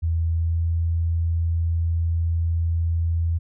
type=tone with pitch glide; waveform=sine; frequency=82.41 to 83.32 Hz; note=E2 to E2; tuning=0 to +19 cents; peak=-19 dBFS; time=0.02-3.39 s; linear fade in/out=20 ms; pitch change=+19 cents; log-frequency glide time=0.31-0.61 s; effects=none